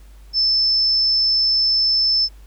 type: tone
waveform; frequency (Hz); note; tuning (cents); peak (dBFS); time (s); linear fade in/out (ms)
sine; 5274; E8; 0; -14; 0.33-2.29; 50
effects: added 50 Hz sine -40 dBFS peak until 2.46 s + pink hiss -55 dBFS RMS until 2.46 s